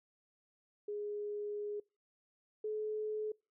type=tone pair in turn; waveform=sine; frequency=414.9 / 428.5 Hz; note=G#4 / A4; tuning=-2 / -46 cents; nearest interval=minor second; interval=56 cents; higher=second; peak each=-37 / -35 dBFS; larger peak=second; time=0.88-1.8 / 2.64-3.32 s; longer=first; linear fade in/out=5 ms; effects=noise-tail reverb RT60 0.3 s tail -26 dB re dry